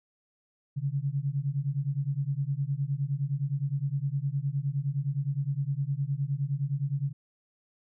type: beating tone pair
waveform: sine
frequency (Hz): 135 / 144.7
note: C#3 / D3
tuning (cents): -45 / -25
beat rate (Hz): 9.7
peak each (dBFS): -30 / -30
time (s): 0.76-7.13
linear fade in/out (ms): 20
effects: none